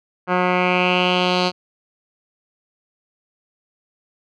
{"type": "tone with low-pass filter sweep", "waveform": "10% pulse", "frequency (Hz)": 180.8, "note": "F#3", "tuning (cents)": -40, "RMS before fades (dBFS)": -18, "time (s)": [0.27, 1.52], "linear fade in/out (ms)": 50, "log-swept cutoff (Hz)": [1700, 4200], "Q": 3.9, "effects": []}